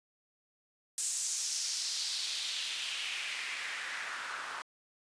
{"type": "noise with band-pass filter sweep", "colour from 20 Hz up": "white", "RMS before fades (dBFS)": -37, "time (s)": [0.98, 4.62], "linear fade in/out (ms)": 0, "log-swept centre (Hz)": [7800, 1200], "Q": 2.4, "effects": ["resampled to 22050 Hz"]}